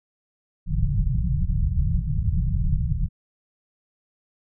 pink low-pass noise, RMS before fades -22 dBFS, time 0.66-3.09 s, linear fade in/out 50 ms, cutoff 180 Hz, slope 96 dB/octave, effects none

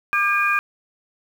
sine tone cluster, 1193 / 1611 / 2435 Hz, D6 / G6 / D#7, +27 / +47 / -38 cents, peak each -21 dBFS, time 0.13-0.59 s, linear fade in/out 0 ms, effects 7-bit

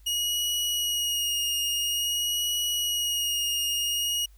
sawtooth tone with vibrato, 2882 Hz, F#7, 46 cents flat, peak -22 dBFS, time 0.06-4.26 s, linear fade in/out 10 ms, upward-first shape sine, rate 0.49 Hz, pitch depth 19 cents each way, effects added 50 Hz sine -50 dBFS peak until 4.37 s + white hiss -65 dBFS RMS until 4.37 s

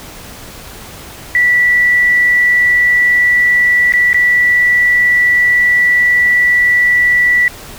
sine tone with dropouts, 1958 Hz, B6, 15 cents flat, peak -7 dBFS, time 1.35-7.48 s, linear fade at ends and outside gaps 1 ms, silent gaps 3.923-3.937 / 4.131-4.144 s, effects pink hiss -32 dBFS RMS until 7.78 s

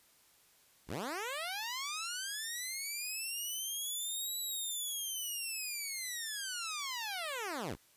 10% pulse linear two-way sweep, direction up then down, 41.2 to 3951 to 41.2 Hz, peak -29 dBFS, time 0.87-7.77 s, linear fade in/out 50 ms, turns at 4.39 s, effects white hiss -66 dBFS RMS until 7.96 s + resampled to 32000 Hz

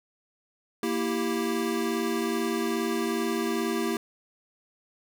square chord, E diminished, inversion second, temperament equal, 233.1 / 329.6 / 392 Hz, Bb3 / E4 / G4, 0 / 0 / 0 cents, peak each -31 dBFS, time 0.83-3.97 s, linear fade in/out 2 ms, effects none

